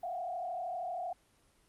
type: tone with frequency modulation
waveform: sine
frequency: 710 Hz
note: F5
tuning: 28 cents sharp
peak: -35 dBFS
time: 0.03-1.13 s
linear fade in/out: 5 ms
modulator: 32.9 Hz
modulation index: 1.3
effects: pink hiss -68 dBFS RMS until 1.68 s + Opus 24 kbps